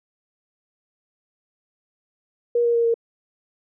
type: tone with pitch steps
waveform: sine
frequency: 476.1 / 471.4 / 466.8 / 462.3 Hz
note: A#4 / A#4 / A#4 / A#4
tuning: +37 / +19 / +2 / -14 cents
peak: -16 dBFS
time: 2.55-2.942 s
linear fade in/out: 5 ms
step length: 98 ms
effects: none